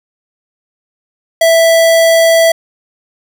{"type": "tone", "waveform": "square", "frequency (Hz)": 659.3, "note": "E5", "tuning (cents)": 0, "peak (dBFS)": -6, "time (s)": [1.41, 2.52], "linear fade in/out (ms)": 5, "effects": []}